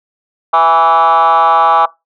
sine tone with frequency modulation, 987.8 Hz, B5, in tune, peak -4 dBFS, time 0.53-1.86 s, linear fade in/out 10 ms, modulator 164 Hz, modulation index 1.8, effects noise-tail reverb RT60 0.2 s tail -21 dB re dry + tanh soft clip ceiling -4 dBFS

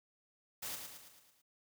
white noise with echo, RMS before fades -42 dBFS, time 0.62-0.76 s, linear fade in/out 10 ms, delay 110 ms, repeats 6, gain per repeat -5 dB, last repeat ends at 1.42 s, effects none

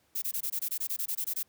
violet noise bursts, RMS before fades -32 dBFS, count 14, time 0.15-1.431 s, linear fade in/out 10 ms, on 72 ms, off 21 ms, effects pink hiss -69 dBFS RMS until 1.48 s + high-pass 80 Hz 12 dB/octave

